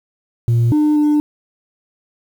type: tone with pitch steps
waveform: sine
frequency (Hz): 117.4 / 301.2 / 298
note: A#2 / D4 / D4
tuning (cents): +13 / +44 / +25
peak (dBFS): -8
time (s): 0.48-1.2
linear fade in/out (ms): 0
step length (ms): 240
effects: tanh soft clip ceiling -10 dBFS + 7-bit